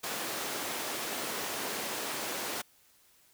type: high-pass noise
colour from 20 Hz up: pink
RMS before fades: -36 dBFS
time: 0.03-2.62 s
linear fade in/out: 10 ms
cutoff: 320 Hz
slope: 12 dB/octave
effects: white hiss -64 dBFS RMS until 3.33 s